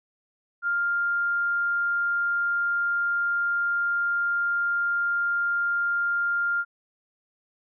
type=tone; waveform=sine; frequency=1400 Hz; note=F6; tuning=4 cents sharp; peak=-22 dBFS; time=0.62-6.65 s; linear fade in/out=50 ms; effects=none